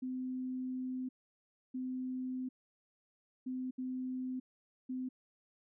sine tone bursts at uneven times, 256.2 Hz, C4, 36 cents flat, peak -36 dBFS, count 5, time 0.02-1.09 / 1.74-2.49 / 3.46-3.71 / 3.78-4.4 / 4.89-5.09 s, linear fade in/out 10 ms, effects none

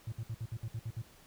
triangle tone bursts, 112.9 Hz, A2, 45 cents sharp, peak -32 dBFS, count 9, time 0.07-1.018 s, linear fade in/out 5 ms, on 52 ms, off 60 ms, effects tanh soft clip ceiling -31 dBFS + pink hiss -60 dBFS RMS until 1.26 s

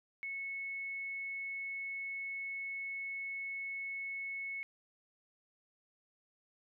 sine tone, 2200 Hz, C#7, 14 cents flat, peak -38 dBFS, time 0.23-4.63 s, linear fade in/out 0 ms, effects none

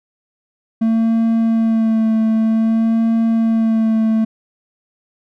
triangle tone with vibrato, 224.2 Hz, A3, 33 cents sharp, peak -10 dBFS, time 0.81-4.25 s, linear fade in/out 10 ms, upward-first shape sine, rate 0.53 Hz, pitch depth 22 cents each way, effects none

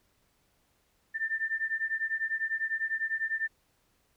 sine beating tone pair, 1783 / 1793 Hz, A6 / A6, +22 / +32 cents, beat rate 10 Hz, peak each -32 / -32 dBFS, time 1.14-3.48 s, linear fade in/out 20 ms, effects pink hiss -71 dBFS RMS until 4.16 s

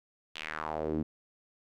sawtooth tone with band-pass filter sweep, 78 Hz, D#2, 5 cents sharp, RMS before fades -35 dBFS, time 0.35-1.03 s, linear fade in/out 10 ms, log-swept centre 3300 to 240 Hz, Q 3, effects none

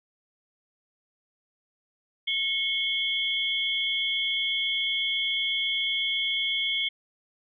sine tone cluster, 2184 / 3150 / 3378 Hz, C#7 / G7 / G#7, -26 / +8 / +29 cents, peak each -29 dBFS, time 2.27-6.89 s, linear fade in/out 10 ms, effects none

